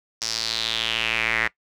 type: tone with band-pass filter sweep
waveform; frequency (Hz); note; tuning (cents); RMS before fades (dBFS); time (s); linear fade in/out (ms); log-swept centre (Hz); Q
square; 56.6; A1; +50; -25; 0.21-1.48; 10; 5500 to 1900; 4.3
effects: noise-tail reverb RT60 0.1 s tail -19 dB re dry